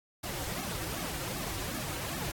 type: noise with flanger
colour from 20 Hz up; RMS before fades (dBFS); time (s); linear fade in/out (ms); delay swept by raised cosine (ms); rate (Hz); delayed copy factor
pink; -37; 0.23-2.32; 10; 2 to 4.8; 2.6; -1
effects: AAC 64 kbps